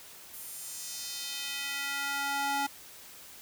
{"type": "tone with high-pass filter sweep", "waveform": "square", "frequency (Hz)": 280.3, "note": "C#4", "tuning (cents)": 19, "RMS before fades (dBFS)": -35, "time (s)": [0.33, 2.67], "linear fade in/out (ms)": 10, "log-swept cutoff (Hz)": [12000, 660], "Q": 1.4, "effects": ["white hiss -50 dBFS RMS until 3.41 s"]}